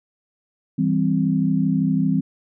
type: chord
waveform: sine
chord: C major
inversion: first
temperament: just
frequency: 163.52 / 196.22 / 261.6 Hz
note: E3 / G3 / C4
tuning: -14 / +2 / 0 cents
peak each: -21 dBFS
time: 0.78-2.21 s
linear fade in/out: 10 ms
effects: none